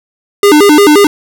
square tone with vibrato, 349.2 Hz, F4, in tune, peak -3 dBFS, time 0.43-1.07 s, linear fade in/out 2 ms, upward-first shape square, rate 5.7 Hz, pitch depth 260 cents each way, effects none

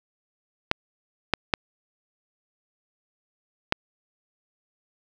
clicks, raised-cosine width 0.3 ms, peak -3 dBFS, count 4, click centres 0.714 / 1.337 / 1.538 / 3.724 s, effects none

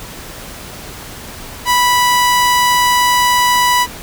sawtooth tone, 985 Hz, B5, 5 cents flat, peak -6 dBFS, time 1.65-3.87 s, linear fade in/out 50 ms, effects pink hiss -31 dBFS RMS until 4.02 s

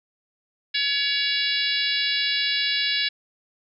harmonic tone, 565 Hz, C#5, 33 cents sharp, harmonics 3 / 4 / 5 / 6 / 7 / 8 / 9, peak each -29 / -29 / -29 / -29 / -26 / -32 / -31 dBFS, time 0.74-3.09 s, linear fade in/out 10 ms, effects none

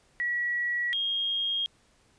sine tone pair in turn, 1929 / 3245 Hz, B6 / G#7, -41 / -41 cents, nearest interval major sixth, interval 900 cents, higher second, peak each -26 dBFS, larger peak neither, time 0.2-0.93 / 0.93-1.66 s, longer neither, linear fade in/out 0 ms, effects pink hiss -64 dBFS RMS until 2.18 s + resampled to 22050 Hz

